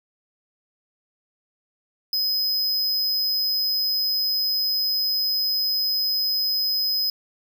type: tone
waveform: square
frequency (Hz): 5050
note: D#8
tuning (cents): +25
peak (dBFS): -21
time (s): 2.13-7.1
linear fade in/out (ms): 2
effects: none